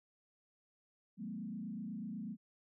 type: tone with frequency modulation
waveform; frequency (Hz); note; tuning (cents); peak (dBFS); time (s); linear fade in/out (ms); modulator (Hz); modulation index
sine; 212.6; G#3; +41; -40; 1.17-2.37; 50; 28.1; 1.3
effects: none